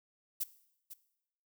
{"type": "noise with echo", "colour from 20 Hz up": "violet", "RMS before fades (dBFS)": -34, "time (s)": [0.4, 0.44], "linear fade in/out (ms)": 10, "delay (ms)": 500, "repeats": 1, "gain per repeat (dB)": -13, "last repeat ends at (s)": 0.94, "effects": ["noise-tail reverb RT60 0.8 s tail -17 dB re dry"]}